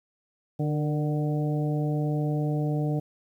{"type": "harmonic tone with a mistuned harmonic", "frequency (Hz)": 149.3, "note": "D3", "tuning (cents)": 29, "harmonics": [1, 2, 3, 4, 5], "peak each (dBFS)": [-25, -31, -35, -37, -39], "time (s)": [0.59, 3], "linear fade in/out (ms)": 10, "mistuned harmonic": 3, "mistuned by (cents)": 40, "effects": ["10-bit"]}